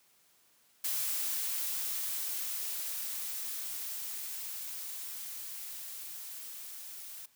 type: noise with level ramp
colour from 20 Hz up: blue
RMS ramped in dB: -33 to -46 dBFS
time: 0.84-7.26 s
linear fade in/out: 5 ms
effects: white hiss -67 dBFS RMS until 7.35 s + high-pass 100 Hz 12 dB/octave